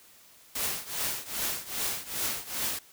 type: noise with tremolo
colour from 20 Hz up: white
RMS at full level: -29 dBFS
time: 0.55-2.79 s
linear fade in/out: 5 ms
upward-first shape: triangle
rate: 2.5 Hz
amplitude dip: 90%
effects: white hiss -56 dBFS RMS until 2.92 s